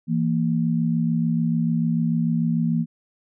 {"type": "tone pair together", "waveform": "sine", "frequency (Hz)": [165, 231.8], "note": ["E3", "A#3"], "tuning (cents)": [2, -10], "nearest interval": "tritone", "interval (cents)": 588, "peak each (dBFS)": [-21, -22], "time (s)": [0.07, 2.86], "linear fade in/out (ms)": 50, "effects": []}